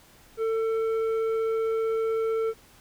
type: tone with tanh clipping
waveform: triangle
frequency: 447.4 Hz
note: A4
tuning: 29 cents sharp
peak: -25 dBFS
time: 0.37-2.54 s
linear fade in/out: 50 ms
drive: 12 dB
effects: pink hiss -55 dBFS RMS until 2.8 s